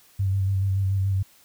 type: tone with vibrato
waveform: sine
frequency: 96.8 Hz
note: G2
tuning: 21 cents flat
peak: -20 dBFS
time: 0.19-1.23 s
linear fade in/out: 10 ms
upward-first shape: square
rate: 7 Hz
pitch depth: 23 cents each way
effects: white hiss -56 dBFS RMS until 1.44 s